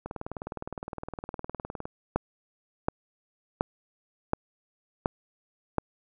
two click trains, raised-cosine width 1 ms, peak -10 / -21 dBFS, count 6 / 36, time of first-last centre 2.16-5.783 / 0.06-1.855 s, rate 1.38 / 19.5 Hz, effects none

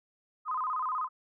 sine tone with vibrato, 1131 Hz, C#6, 34 cents sharp, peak -29 dBFS, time 0.45-1.09 s, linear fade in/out 50 ms, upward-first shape square, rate 16 Hz, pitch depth 170 cents each way, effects none

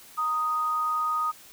sine tone pair together, 930.4 / 1244.5 Hz, A#5 / D#6, -4 / 0 cents, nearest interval perfect fourth, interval 504 cents, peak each -35 / -24 dBFS, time 0.17-1.32 s, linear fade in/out 20 ms, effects white hiss -50 dBFS RMS until 1.52 s

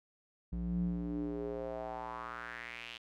square tone with band-pass filter sweep, 58.6 Hz, A#1, 10 cents sharp, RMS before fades -39 dBFS, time 0.52-2.98 s, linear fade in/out 10 ms, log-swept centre 120 to 3100 Hz, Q 3.8, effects none

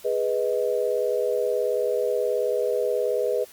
sine chord, G# minor, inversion none, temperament equal with one note detuned, 415.3 / 493.9 / 627.3 Hz, G#4 / B4 / D#5, 0 / 0 / +14 cents, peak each -26 / -24 / -28 dBFS, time 0.04-3.45 s, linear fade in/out 20 ms, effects white hiss -49 dBFS RMS until 3.52 s + Opus 48 kbps

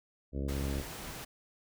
harmonic tone, 68.9 Hz, C#2, 10 cents flat, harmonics 1 / 2 / 3 / 4 / 5 / 6 / 7 / 8 / 9, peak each -34 / -40 / -42 / -41 / -45 / -47 / -47 / -50 / -53 dBFS, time 0.32-0.84 s, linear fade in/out 50 ms
pink noise, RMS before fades -43 dBFS, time 0.48-1.25 s, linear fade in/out 10 ms
effects none

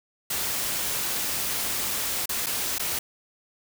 white noise with dropouts, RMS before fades -28 dBFS, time 0.3-2.99 s, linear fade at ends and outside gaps 5 ms, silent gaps 2.258-2.292 / 2.461-2.466 / 2.784-2.795 s, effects none

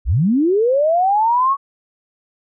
sine linear sweep, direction up, 41.7 to 1125 Hz, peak -12 dBFS, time 0.05-1.57 s, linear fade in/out 50 ms, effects none

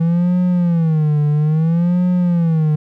triangle tone with vibrato, 163.3 Hz, E3, 16 cents flat, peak -10 dBFS, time 0-2.76 s, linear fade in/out 10 ms, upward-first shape sine, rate 0.6 Hz, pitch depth 170 cents each way, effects none

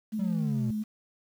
sine tone with vibrato, 215.1 Hz, A3, 39 cents flat, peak -28 dBFS, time 0.12-0.84 s, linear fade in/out 20 ms, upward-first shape triangle, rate 7.3 Hz, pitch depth 22 cents each way
triangle exponential sweep, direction down, 196 to 117.8 Hz, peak -26 dBFS, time 0.19-0.71 s, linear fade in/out 5 ms
effects tanh soft clip ceiling -17 dBFS + 9-bit

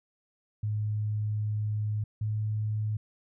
sine tone pair in turn, 106.1 / 107.21 Hz, G#2 / A2, +38 / -44 cents, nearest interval unison, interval 18 cents, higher second, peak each -27 dBFS, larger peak neither, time 0.63-2.04 / 2.21-2.97 s, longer first, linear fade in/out 5 ms, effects none

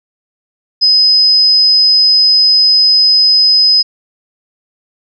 sine tone, 5040 Hz, D#8, 21 cents sharp, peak -5 dBFS, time 0.81-3.83 s, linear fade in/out 20 ms, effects none

